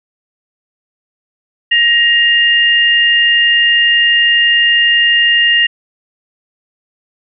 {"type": "tone pair together", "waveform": "sine", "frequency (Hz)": [1883, 2815], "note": ["A#6", "F7"], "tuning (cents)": [17, 13], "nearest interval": "perfect fifth", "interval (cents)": 696, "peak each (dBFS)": -10, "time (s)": [1.71, 5.67], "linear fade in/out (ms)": 10, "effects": []}